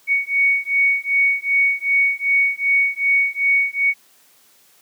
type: beating tone pair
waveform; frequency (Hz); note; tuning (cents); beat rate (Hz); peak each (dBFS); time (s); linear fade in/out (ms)
sine; 2230 / 2232.6; C#7 / C#7; +10 / +12; 2.6; -18; 0.07-3.94; 50
effects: white hiss -54 dBFS RMS until 4.81 s + high-pass 150 Hz 12 dB/octave